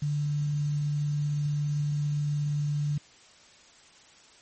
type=tone with quantisation; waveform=sine; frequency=146.83 Hz; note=D3; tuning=in tune; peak=-25 dBFS; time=0.02-2.98 s; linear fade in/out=5 ms; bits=8; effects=white hiss -55 dBFS RMS until 4.41 s + MP3 32 kbps